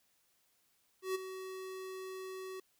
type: tone with ADSR envelope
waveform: square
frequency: 376.9 Hz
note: F#4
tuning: 32 cents sharp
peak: -32 dBFS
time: 1.02-2.6 s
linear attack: 130 ms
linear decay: 16 ms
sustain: -11 dB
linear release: 4 ms
effects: white hiss -74 dBFS RMS until 2.79 s